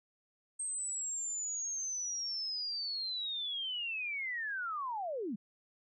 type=linear sweep; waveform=sine; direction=down; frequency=8400 to 181.8 Hz; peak=-35 dBFS; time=0.59-5.36 s; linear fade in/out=10 ms; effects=none